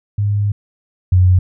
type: tone pair in turn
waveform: sine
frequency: 102.6 / 91.41 Hz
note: G#2 / F#2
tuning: -21 / -20 cents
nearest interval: major second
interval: 199 cents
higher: first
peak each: -13 / -7 dBFS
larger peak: second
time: 0.18-0.52 / 1.12-1.39 s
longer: first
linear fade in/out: 5 ms
effects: none